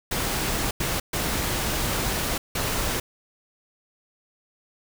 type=noise bursts at uneven times; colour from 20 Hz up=pink; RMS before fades=-26 dBFS; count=4; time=0.11-0.71 / 0.8-1 / 1.13-2.38 / 2.55-3 s; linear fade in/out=5 ms; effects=none